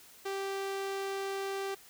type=tone with low-pass filter; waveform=sawtooth; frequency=391.3 Hz; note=G4; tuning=3 cents flat; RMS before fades=-36 dBFS; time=0.25-1.75 s; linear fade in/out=10 ms; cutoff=9500 Hz; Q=0.55; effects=white hiss -56 dBFS RMS until 1.89 s